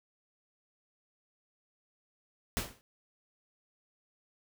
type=noise with exponential decay; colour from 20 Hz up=pink; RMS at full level=-30 dBFS; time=2.57-2.81 s; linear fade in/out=0 ms; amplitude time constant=51 ms; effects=none